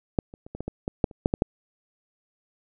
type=clicks; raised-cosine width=2 ms; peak=-8 / -29 / -29 / -22 / -18 / -17 / -14 / -6 / -30 / -6 / -9 / -6 dBFS; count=12; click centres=0.188 / 0.339 / 0.465 / 0.55 / 0.606 / 0.68 / 0.879 / 1.042 / 1.112 / 1.259 / 1.339 / 1.421 s; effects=none